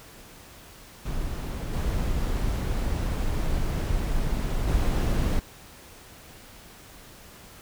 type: noise with level steps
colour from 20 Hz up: brown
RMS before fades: -30 / -26 / -23 dBFS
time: 1.05-5.4 s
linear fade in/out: 10 ms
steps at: 1.73 / 4.67 s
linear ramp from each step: 10 ms
effects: pink hiss -48 dBFS RMS until 7.61 s